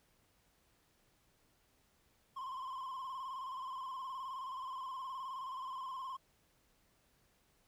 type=tone with vibrato; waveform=triangle; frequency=1046.5 Hz; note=C6; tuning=in tune; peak=-39 dBFS; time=2.36-6.17 s; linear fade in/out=10 ms; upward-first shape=square; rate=19 Hz; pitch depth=51 cents each way; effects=pink hiss -73 dBFS RMS until 7.67 s